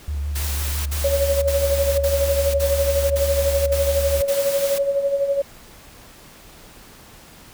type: tone with vibrato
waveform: sine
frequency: 72.6 Hz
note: D2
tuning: 19 cents flat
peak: -22 dBFS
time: 0.08-4.21 s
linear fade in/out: 0 ms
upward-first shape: sine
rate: 6 Hz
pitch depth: 46 cents each way
type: noise bursts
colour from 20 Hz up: white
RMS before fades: -29 dBFS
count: 8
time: 0.35-4.787 s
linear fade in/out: 10 ms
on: 510 ms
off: 51 ms
type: tone with tremolo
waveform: sine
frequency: 558 Hz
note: C#5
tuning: 11 cents sharp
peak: -15 dBFS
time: 1.04-5.42 s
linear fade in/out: 5 ms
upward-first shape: sine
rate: 12 Hz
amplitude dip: 60%
effects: pink hiss -45 dBFS RMS until 7.53 s